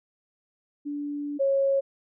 sine tone pair in turn, 290.2 / 547.8 Hz, D4 / C#5, -21 / -21 cents, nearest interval major seventh, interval 1100 cents, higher second, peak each -29 / -20 dBFS, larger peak second, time 0.85-1.39 / 1.39-1.81 s, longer first, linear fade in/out 20 ms, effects none

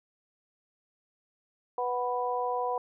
harmonic tone, 246.9 Hz, B3, in tune, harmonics 2 / 3 / 4, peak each -32 / -32 / -32 dBFS, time 1.78-2.78 s, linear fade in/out 2 ms, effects none

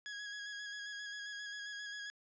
sawtooth tone with vibrato, 1661.2 Hz, G#6, in tune, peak -39 dBFS, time 0.06-2.1 s, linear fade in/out 0 ms, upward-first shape square, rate 7.5 Hz, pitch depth 18 cents each way, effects resampled to 16000 Hz + 13-bit

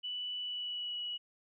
sine tone with pitch glide, 2968 to 2929 Hz, F#7 to F#7, +5 to -18 cents, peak -36 dBFS, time 0.03-1.18 s, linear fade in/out 20 ms, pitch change -23 cents, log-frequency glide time 0.39-0.98 s, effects none

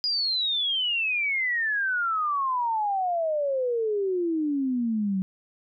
sine exponential sweep, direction down, 4949 to 185 Hz, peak -23 dBFS, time 0.04-5.22 s, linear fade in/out 0 ms, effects none

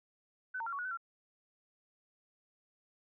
sine tone with pitch steps, 1510 / 913 / 1379 / 1121 / 1457 / 1517 / 1368 Hz, F#6 / A#5 / F6 / C#6 / F#6 / F#6 / F6, +35 / -36 / -22 / +19 / -27 / +43 / -36 cents, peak -36 dBFS, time 0.54-0.974 s, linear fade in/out 10 ms, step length 62 ms, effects none

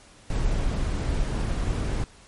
brown noise, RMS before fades -25 dBFS, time 0.3-2.04 s, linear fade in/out 2 ms, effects pink hiss -52 dBFS RMS until 2.27 s + MP3 48 kbps

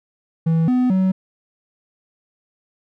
triangle tone with pitch steps, 163.2 / 251.3 / 188.2 Hz, E3 / B3 / F#3, -17 / +30 / +30 cents, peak -12 dBFS, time 0.46-1.12 s, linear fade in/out 10 ms, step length 220 ms, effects none

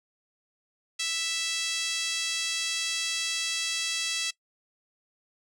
5% pulse tone with high-pass filter, 659.3 Hz, E5, in tune, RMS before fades -30 dBFS, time 0.99-4.31 s, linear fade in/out 10 ms, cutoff 2600 Hz, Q 1.3, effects noise-tail reverb RT60 0.1 s tail -21 dB re dry + low-pass 12000 Hz 12 dB/octave

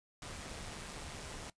pink noise with amplitude modulation, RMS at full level -44 dBFS, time 0.22-1.5 s, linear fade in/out 2 ms, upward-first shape sine, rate 150 Hz, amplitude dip 40%, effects noise-tail reverb RT60 0.1 s tail -19 dB re dry + resampled to 22050 Hz

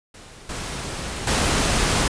pink noise with level steps, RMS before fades -43 / -30 / -20 dBFS, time 0.14-2.08 s, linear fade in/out 5 ms, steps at 0.49 / 1.27 s, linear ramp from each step 5 ms, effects resampled to 22050 Hz

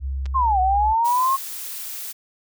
sine tone with pitch glide, 67.3 to 63.16 Hz, C2 to B1, +49 to +39 cents, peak -23 dBFS, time 0-0.95 s, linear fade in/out 50 ms, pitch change -110 cents, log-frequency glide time 0.18-0.66 s
clicks, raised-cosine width 0.2 ms, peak -23 dBFS, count 2, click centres 0.257 / 0.262 s
sine linear two-way sweep, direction down then up, 1091 to 733 to 1091 Hz, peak -16 dBFS, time 0.34-1.37 s, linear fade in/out 20 ms, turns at 0.6 s
blue noise, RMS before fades -32 dBFS, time 1.04-2.13 s, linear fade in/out 20 ms
effects none

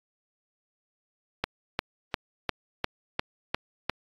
click train, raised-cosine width 0.3 ms, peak -9 dBFS, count 8, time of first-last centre 1.44-3.896 s, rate 2.85 Hz, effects AAC 32 kbps

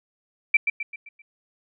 sine tone with echo, 2338 Hz, D7, 8 cents flat, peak -12 dBFS, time 0.54-0.57 s, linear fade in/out 5 ms, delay 130 ms, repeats 5, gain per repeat -7 dB, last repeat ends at 1.22 s, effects none

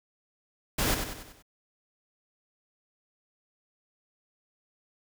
pink noise with echo, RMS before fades -27 dBFS, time 0.78-0.95 s, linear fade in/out 10 ms, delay 95 ms, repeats 5, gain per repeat -6 dB, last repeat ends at 1.425 s, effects none

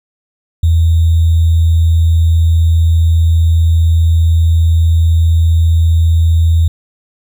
sine tone with sample-and-hold, 82.41 Hz, E2, in tune, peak -6 dBFS, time 0.63-6.68 s, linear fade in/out 5 ms, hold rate 3675 Hz, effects none

